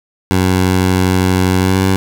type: tone with pitch glide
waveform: 15% pulse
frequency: 92.5 to 95.16 Hz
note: F#2 to F#2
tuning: 0 to +49 cents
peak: -4 dBFS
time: 0.31-1.96 s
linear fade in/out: 0 ms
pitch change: +49 cents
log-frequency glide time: 1.59-1.78 s
effects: none